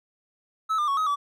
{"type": "tone with pitch steps", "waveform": "triangle", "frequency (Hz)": [1300, 1200, 1111, 1265, 1149], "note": ["E6", "D6", "C#6", "D#6", "D6"], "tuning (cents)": [-24, 37, 4, 28, -38], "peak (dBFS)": -20, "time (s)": [0.69, 1.16], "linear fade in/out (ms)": 20, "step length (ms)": 94, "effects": []}